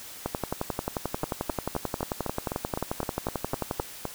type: two click trains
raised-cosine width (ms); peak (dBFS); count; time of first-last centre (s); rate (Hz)
1; -15 / -13; 12 / 41; 1.24-4.053 / 0.26-3.8; 3.91 / 11.3
effects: white hiss -43 dBFS RMS until 4.14 s